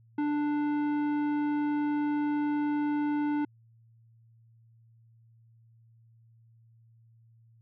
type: tone with tanh clipping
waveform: sine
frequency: 294.9 Hz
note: D4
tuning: 7 cents sharp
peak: -28 dBFS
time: 0.18-3.45 s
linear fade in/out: 5 ms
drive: 13 dB
effects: added 114 Hz sine -57 dBFS peak until 7.61 s